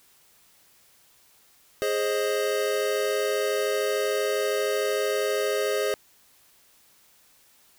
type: chord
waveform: square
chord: Ab major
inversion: none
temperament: equal with one note detuned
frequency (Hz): 415.3 / 529.3 / 622.3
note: Ab4 / C5 / Eb5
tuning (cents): 0 / +20 / 0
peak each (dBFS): -27 / -29 / -31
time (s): 1.82-5.94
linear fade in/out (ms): 0
effects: white hiss -59 dBFS RMS until 7.78 s